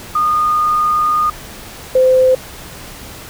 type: tone pair in turn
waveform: sine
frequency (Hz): 1225 / 515.6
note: D#6 / C5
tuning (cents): -27 / -26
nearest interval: octave + minor third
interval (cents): 1499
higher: first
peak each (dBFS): -11 / -7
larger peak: second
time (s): 0.15-1.3 / 1.95-2.35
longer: first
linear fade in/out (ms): 5
effects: pink hiss -33 dBFS RMS until 3.29 s